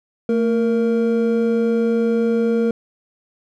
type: tone pair together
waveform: triangle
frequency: 225.3 / 466.2 Hz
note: A3 / A#4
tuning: +41 / 0 cents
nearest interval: octave + minor second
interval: 1259 cents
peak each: -16 dBFS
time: 0.29-2.71 s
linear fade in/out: 2 ms
effects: none